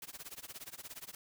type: noise with tremolo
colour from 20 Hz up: white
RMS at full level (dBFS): -45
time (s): 0.02-1.15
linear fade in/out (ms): 2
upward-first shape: sine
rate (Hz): 17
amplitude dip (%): 95
effects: none